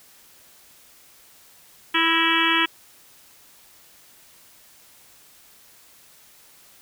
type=harmonic tone with a mistuned harmonic; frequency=329.6 Hz; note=E4; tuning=in tune; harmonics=1 / 3 / 4 / 5 / 6 / 7 / 8 / 9 / 10; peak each=-26 / -26 / -26 / -26 / -26 / -26 / -26 / -26 / -26 dBFS; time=1.94-2.66 s; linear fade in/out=10 ms; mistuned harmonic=6; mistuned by=-61 cents; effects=white hiss -52 dBFS RMS until 6.81 s